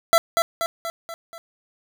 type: tone with echo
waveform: 25% pulse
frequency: 669 Hz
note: E5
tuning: 25 cents sharp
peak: -8 dBFS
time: 0.13-0.18 s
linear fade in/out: 0 ms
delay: 240 ms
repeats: 5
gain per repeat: -5 dB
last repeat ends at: 1.38 s
effects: none